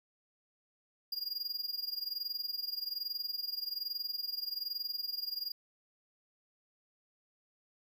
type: tone with amplitude modulation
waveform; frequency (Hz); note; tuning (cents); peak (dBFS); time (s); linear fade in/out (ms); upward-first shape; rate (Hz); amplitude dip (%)
square; 4832; D8; +48; -33; 1.12-5.52; 5; sine; 21.2; 85
effects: 12-bit